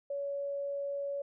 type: tone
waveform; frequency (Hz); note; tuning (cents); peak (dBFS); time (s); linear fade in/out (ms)
sine; 563; C#5; +27; -33; 0.1-1.22; 5
effects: none